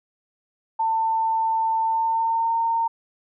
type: tone with pitch glide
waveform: sine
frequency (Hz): 895 to 915.4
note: A5 to A#5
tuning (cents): +29 to -32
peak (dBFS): -19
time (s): 0.79-2.88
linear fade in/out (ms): 10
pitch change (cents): +39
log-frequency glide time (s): 1.85-2.54
effects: none